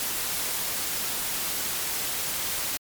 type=noise; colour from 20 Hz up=white; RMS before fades=-29 dBFS; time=0-2.77 s; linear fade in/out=0 ms; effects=MP3 96 kbps